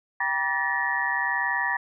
sine tone cluster, 784 / 963 / 1157 / 1753 / 1894 Hz, G5 / B5 / D6 / A6 / A#6, 0 / -44 / -26 / -7 / +27 cents, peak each -33 / -29 / -36 / -27 / -28 dBFS, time 0.2-1.77 s, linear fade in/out 5 ms, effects none

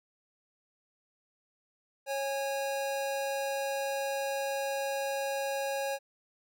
square tone pair together, 548.8 / 823 Hz, C#5 / G#5, -17 / -16 cents, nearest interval perfect fifth, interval 701 cents, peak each -33 / -37 dBFS, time 2.06-5.99 s, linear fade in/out 50 ms, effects none

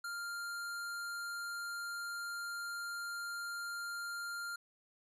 square tone, 1396.9 Hz, F6, in tune, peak -40 dBFS, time 0.04-4.56 s, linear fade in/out 5 ms, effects resampled to 32000 Hz

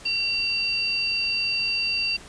sine tone pair together, 2742 / 4648 Hz, F7 / D8, -32 / -19 cents, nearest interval major sixth, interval 913 cents, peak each -25 dBFS, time 0.05-2.17 s, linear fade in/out 10 ms, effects pink hiss -45 dBFS RMS until 2.28 s + resampled to 22050 Hz

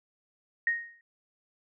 sine tone with exponential decay, 1864.7 Hz, A#6, in tune, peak -21 dBFS, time 0.67-1.01 s, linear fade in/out 2 ms, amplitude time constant 72 ms, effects none

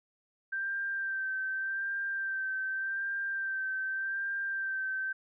sine tone with vibrato, 1568 Hz, G6, in tune, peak -31 dBFS, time 0.52-5.13 s, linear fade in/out 10 ms, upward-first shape sine, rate 0.85 Hz, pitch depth 25 cents each way, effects none

